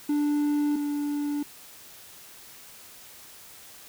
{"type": "tone pair in turn", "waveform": "triangle", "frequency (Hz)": [293.7, 291.2], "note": ["D4", "D4"], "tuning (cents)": [0, -15], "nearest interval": "unison", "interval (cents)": 15, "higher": "first", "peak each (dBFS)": [-20, -24], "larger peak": "first", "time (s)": [[0.09, 0.76], [0.76, 1.43]], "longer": "neither", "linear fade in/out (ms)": 5, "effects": ["white hiss -48 dBFS RMS until 3.88 s"]}